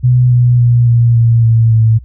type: tone with pitch steps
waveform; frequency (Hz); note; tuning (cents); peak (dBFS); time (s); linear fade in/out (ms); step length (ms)
sine; 124.6 / 122.39 / 120.22 / 118.08 / 115.99 / 113.93 / 111.91; B2 / B2 / B2 / A#2 / A#2 / A#2 / A2; +16 / -15 / -46 / +23 / -8 / -39 / +30; -5; 0.03-1.99; 20; 280
effects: added 62 Hz sine -30 dBFS peak until 2.04 s